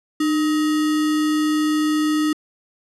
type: tone with sample-and-hold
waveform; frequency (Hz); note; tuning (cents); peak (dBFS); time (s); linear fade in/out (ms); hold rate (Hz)
sine; 304.7; D#4; -36; -16; 0.2-2.33; 5; 1575
effects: low-pass 10000 Hz 12 dB/octave